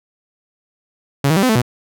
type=tone with pitch steps; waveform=sawtooth; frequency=139.6 / 159.7 / 195.4 / 255.9 / 219.7 / 122.3 Hz; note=C#3 / D#3 / G3 / C4 / A3 / B2; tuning=+13 / +45 / -5 / -38 / -2 / -16 cents; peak=-8 dBFS; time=1.24-1.618 s; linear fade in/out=5 ms; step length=63 ms; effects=none